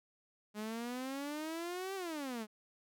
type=exponential two-way sweep; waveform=sawtooth; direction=up then down; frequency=207.4 to 393.7 to 207.4 Hz; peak=-35 dBFS; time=0.54-2.47 s; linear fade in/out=50 ms; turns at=1.95 s; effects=none